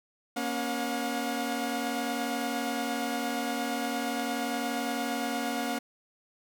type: tone cluster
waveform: sawtooth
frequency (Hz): 236.8 / 277.2 / 719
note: A#3 / C#4 / F#5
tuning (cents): +27 / 0 / -50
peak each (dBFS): -30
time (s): 0.36-5.79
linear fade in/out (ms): 10
effects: none